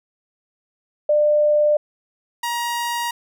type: tone pair in turn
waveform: sine / sawtooth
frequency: 597 / 947.7 Hz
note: D5 / A#5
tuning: +28 / +28 cents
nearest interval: minor sixth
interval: 800 cents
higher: second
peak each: -13 / -18 dBFS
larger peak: first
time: 1.09-1.77 / 2.43-3.11 s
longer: neither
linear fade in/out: 5 ms
effects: none